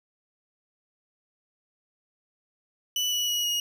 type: tone with pitch steps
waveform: 30% pulse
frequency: 2972 / 2941 / 2911 / 2881 Hz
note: F#7 / F#7 / F#7 / F#7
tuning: +7 / -11 / -29 / -47 cents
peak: -22 dBFS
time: 2.96-3.6 s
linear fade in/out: 2 ms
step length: 160 ms
effects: none